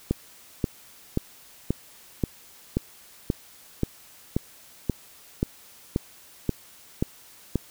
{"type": "click train", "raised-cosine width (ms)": 3, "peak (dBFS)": -9, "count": 15, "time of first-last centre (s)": [0.11, 7.557], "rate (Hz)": 1.88, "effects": ["white hiss -51 dBFS RMS until 7.7 s"]}